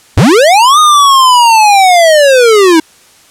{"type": "linear two-way sweep", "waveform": "square", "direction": "up then down", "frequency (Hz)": [70.5, 1246, 309.7], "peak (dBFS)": -3, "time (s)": [0.17, 2.8], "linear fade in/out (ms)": 5, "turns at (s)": 0.79, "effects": ["white hiss -42 dBFS RMS until 3.3 s", "low-pass 10000 Hz 12 dB/octave"]}